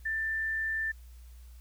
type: tone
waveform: sine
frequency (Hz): 1777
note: A6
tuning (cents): +17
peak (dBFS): -29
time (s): 0.05-0.92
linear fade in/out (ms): 10
effects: added 60 Hz sine -47 dBFS peak until 1.6 s + white hiss -64 dBFS RMS until 1.6 s